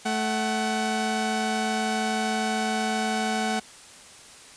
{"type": "tone pair together", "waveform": "sawtooth", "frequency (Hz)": [218.4, 748], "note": ["A3", "F#5"], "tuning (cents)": [-13, 19], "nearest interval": "octave + major sixth", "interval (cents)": 2132, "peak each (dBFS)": -23, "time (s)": [0.05, 3.6], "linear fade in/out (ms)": 10, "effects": ["white hiss -47 dBFS RMS until 4.56 s", "resampled to 22050 Hz"]}